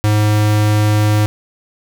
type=tone; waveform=square; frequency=105.7 Hz; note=G#2; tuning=31 cents sharp; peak=-11 dBFS; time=0.04-1.26 s; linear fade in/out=0 ms; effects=none